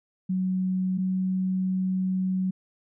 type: tone pair in turn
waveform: sine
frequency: 186 / 186.82 Hz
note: F#3 / F#3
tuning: +9 / +17 cents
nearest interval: unison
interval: 8 cents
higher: second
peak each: -23 dBFS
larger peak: neither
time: 0.29-0.98 / 0.98-2.51 s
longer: second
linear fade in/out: 10 ms
effects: none